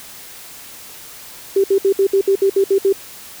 sine tone bursts, 391 Hz, G4, 4 cents flat, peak -10 dBFS, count 10, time 1.56-2.927 s, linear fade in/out 5 ms, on 80 ms, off 63 ms, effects white hiss -37 dBFS RMS until 3.4 s

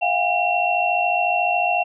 sine tone cluster, 662 / 716 / 804 / 2725 Hz, E5 / F5 / G5 / F7, +7 / +43 / +44 / -43 cents, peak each -27 / -20 / -25 / -22 dBFS, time 0.01-1.84 s, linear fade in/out 20 ms, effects none

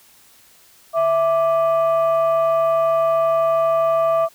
sine tone pair together, 659.3 / 1173.2 Hz, E5 / D6, 0 / -2 cents, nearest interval minor seventh, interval 998 cents, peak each -14 / -20 dBFS, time 0.93-4.29 s, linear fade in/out 50 ms, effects tanh soft clip ceiling -10 dBFS + white hiss -51 dBFS RMS until 4.34 s

